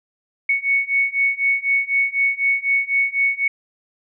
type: beating tone pair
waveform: sine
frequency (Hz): 2217 / 2221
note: C#7 / C#7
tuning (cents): 0 / +3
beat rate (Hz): 4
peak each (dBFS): -20 / -19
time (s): 0.49-3.48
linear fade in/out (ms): 5
effects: none